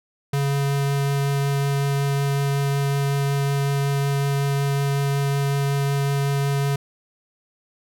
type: tone with vibrato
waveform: square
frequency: 140 Hz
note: C#3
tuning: 18 cents sharp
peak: -20 dBFS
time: 0.33-6.76 s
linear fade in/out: 5 ms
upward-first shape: triangle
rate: 5.4 Hz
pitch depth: 8 cents each way
effects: none